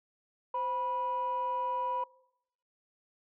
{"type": "tone pair together", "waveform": "sine", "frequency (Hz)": [519.1, 980], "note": ["C5", "B5"], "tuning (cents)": [-14, -14], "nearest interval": "major seventh", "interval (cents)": 1100, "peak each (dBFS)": [-37, -30], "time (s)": [0.54, 2.04], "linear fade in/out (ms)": 5, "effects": ["noise-tail reverb RT60 0.8 s tail -22 dB re dry", "tanh soft clip ceiling -25 dBFS"]}